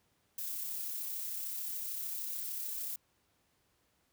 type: noise with amplitude modulation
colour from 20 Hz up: violet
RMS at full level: -38 dBFS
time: 0.38-2.96 s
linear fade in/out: 5 ms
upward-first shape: sine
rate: 33.4 Hz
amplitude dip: 25%
effects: pink hiss -74 dBFS RMS until 4.12 s + high-pass 60 Hz 12 dB/octave